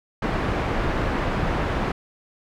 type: low-pass noise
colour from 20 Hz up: pink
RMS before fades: -24 dBFS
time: 0.22-1.92 s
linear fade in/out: 5 ms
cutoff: 1800 Hz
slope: 12 dB/octave
effects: none